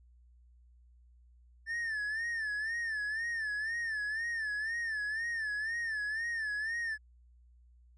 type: tone with vibrato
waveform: triangle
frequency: 1774 Hz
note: A6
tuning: 14 cents sharp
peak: -31 dBFS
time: 1.66-6.98 s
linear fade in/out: 50 ms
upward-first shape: sine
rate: 2 Hz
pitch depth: 100 cents each way
effects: added 60 Hz sine -58 dBFS peak until 7.97 s + resampled to 22050 Hz